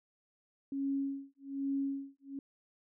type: tone with tremolo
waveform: sine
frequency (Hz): 275.4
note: C#4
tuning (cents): -11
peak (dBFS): -30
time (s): 0.72-2.39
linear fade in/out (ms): 2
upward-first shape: sine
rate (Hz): 1.2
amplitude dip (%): 100
effects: none